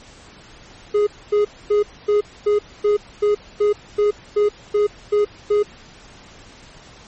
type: tone bursts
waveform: triangle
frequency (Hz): 415.3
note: G#4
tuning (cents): 0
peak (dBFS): -11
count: 13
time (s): 0.94-5.63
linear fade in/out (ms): 10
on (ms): 130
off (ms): 250
effects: pink hiss -44 dBFS RMS until 7.07 s + MP3 32 kbps